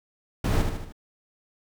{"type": "noise with echo", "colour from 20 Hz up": "brown", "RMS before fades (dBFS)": -23, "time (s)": [0.44, 0.62], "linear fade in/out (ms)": 5, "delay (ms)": 76, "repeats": 4, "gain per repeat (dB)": -5, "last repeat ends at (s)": 0.924, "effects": []}